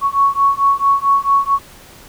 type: beating tone pair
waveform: sine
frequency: 1108.7 / 1113.2 Hz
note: C#6 / C#6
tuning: 0 / +7 cents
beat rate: 4.5 Hz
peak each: -14 dBFS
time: 0.01-1.59 s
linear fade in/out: 50 ms
effects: pink hiss -41 dBFS RMS until 2.08 s